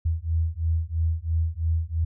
sine beating tone pair, 80.3 / 83.3 Hz, E2 / E2, -45 / +19 cents, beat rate 3 Hz, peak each -25 dBFS, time 0.05-2.05 s, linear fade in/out 10 ms, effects none

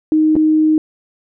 sine tone with dropouts, 311.1 Hz, D#4, in tune, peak -9 dBFS, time 0.12-0.78 s, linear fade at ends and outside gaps 1 ms, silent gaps 0.355-0.364 s, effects none

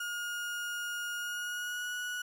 35% pulse tone with pitch glide, 1430 to 1464.3 Hz, F6 to F#6, +41 to -18 cents, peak -33 dBFS, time 0-2.22 s, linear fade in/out 5 ms, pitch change +41 cents, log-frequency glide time 1.16-1.94 s, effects none

